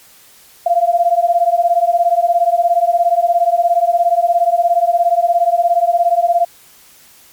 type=beating tone pair; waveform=sine; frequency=682 / 699 Hz; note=F5 / F5; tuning=-41 / +1 cents; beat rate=17 Hz; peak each=-13 dBFS; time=0.66-6.45 s; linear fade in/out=5 ms; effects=white hiss -45 dBFS RMS until 7.32 s + MP3 96 kbps